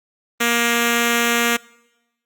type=tone with notch filter; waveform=5% pulse; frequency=235.6 Hz; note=A#3; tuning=19 cents sharp; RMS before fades=-18 dBFS; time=0.4-1.57 s; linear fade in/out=10 ms; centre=850 Hz; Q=1.9; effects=noise-tail reverb RT60 1.0 s tail -24 dB re dry + Opus 32 kbps